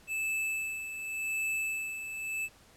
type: tone with tremolo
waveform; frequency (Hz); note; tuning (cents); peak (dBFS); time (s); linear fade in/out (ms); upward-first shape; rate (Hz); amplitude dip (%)
square; 2625; E7; -8; -30; 0.07-2.49; 50; sine; 0.88; 60
effects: pink hiss -59 dBFS RMS until 2.76 s + low-pass 12000 Hz 12 dB/octave